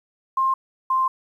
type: tone pair in turn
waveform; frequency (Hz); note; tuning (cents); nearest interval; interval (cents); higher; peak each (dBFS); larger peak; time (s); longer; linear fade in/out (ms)
sine; 1060 / 1047.8; C6 / C6; +22 / +2; unison; 20; first; -17; neither; 0.37-0.54 / 0.9-1.08; second; 5
effects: 9-bit